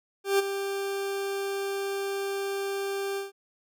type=tone with ADSR envelope; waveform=40% pulse; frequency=394.8 Hz; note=G4; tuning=12 cents sharp; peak=-18 dBFS; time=0.24-3.32 s; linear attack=150 ms; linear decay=19 ms; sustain=-10 dB; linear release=150 ms; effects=none